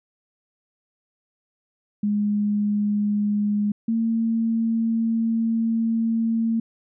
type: tone pair in turn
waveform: sine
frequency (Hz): 207.2 / 226.9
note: G#3 / A#3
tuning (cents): -4 / -47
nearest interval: major second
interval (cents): 157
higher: second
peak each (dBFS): -19 / -19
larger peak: neither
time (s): 2.03-3.72 / 3.88-6.6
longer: second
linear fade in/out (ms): 5
effects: none